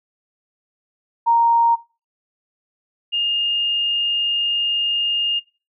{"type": "tone pair in turn", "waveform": "sine", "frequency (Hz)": [931, 2829], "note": ["A#5", "F7"], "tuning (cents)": [-2, 22], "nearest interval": "octave + perfect fifth", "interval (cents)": 1924, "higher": "second", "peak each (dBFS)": [-12, -18], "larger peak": "first", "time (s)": [[1.26, 1.76], [3.12, 5.4]], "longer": "second", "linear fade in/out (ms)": 20, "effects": ["noise-tail reverb RT60 0.3 s tail -19 dB re dry"]}